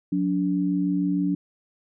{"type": "tone pair together", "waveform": "sine", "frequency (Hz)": [181.37, 287.9], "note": ["F#3", "D4"], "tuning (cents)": [-34, -34], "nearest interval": "minor sixth", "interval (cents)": 800, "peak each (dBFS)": [-24, -23], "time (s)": [0.12, 1.35], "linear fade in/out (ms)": 5, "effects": []}